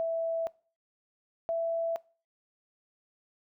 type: tone pair in turn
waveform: sine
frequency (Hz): 659.3 / 664.3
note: E5 / E5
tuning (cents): 0 / +13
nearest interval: unison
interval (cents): 13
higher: second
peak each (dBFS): -27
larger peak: neither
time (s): 0-0.47 / 1.49-1.96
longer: neither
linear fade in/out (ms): 0
effects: noise-tail reverb RT60 0.4 s tail -23 dB re dry